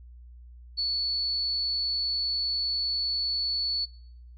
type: tone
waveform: sine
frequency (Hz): 4435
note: C#8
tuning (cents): 0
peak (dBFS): -25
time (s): 0.77-3.86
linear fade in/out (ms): 20
effects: noise-tail reverb RT60 0.8 s tail -26 dB re dry + added 60 Hz sine -45 dBFS peak until 4.37 s